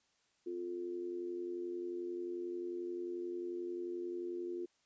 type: tone with amplitude modulation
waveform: sine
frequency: 351.5 Hz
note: F4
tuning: 11 cents sharp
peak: -35 dBFS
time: 0.46-4.66 s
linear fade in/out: 10 ms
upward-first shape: sine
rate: 91.3 Hz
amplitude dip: 65%
effects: white hiss -75 dBFS RMS until 4.85 s + resampled to 16000 Hz